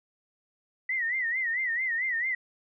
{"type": "tone with vibrato", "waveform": "sine", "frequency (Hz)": 1955, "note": "B6", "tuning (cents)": -18, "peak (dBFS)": -26, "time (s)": [0.89, 2.35], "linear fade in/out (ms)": 5, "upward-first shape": "sine", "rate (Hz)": 4.5, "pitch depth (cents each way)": 130, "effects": []}